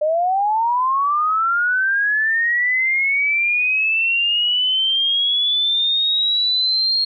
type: linear sweep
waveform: sine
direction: up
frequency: 594 to 4262 Hz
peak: -15 dBFS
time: 0.01-7.05 s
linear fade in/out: 10 ms
effects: none